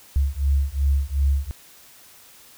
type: beating tone pair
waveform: sine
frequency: 68.2 / 70.9 Hz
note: C#2 / C#2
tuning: -28 / +40 cents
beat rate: 2.7 Hz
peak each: -21 dBFS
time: 0.16-1.51 s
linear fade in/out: 0 ms
effects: white hiss -49 dBFS RMS until 2.57 s